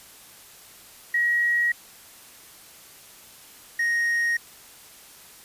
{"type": "tone pair in turn", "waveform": ["sine", "triangle"], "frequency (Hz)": [1903, 1870.3], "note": ["A#6", "A#6"], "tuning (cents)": [35, 5], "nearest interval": "unison", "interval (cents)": 30, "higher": "first", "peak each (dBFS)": -19, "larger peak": "neither", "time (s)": [[1.14, 1.72], [3.79, 4.37]], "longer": "neither", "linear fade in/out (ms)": 5, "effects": ["white hiss -48 dBFS RMS until 5.44 s", "resampled to 32000 Hz"]}